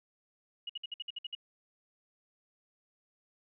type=tone bursts; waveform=sine; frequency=2890 Hz; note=F#7; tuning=41 cents flat; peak=-36 dBFS; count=9; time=0.67-1.351 s; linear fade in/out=5 ms; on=25 ms; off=57 ms; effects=none